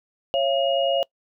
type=tone cluster; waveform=sine; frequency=549 / 679 / 2872 Hz; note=C#5 / F5 / F7; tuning=-17 / -49 / +48 cents; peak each=-21 / -23 / -27 dBFS; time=0.34-1.03 s; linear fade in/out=0 ms; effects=noise-tail reverb RT60 0.1 s tail -24 dB re dry